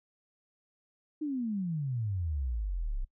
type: exponential sweep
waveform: sine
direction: down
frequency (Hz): 313.9 to 30.46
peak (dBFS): -30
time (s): 1.21-3.05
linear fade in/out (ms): 10
effects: noise-tail reverb RT60 0.1 s tail -21 dB re dry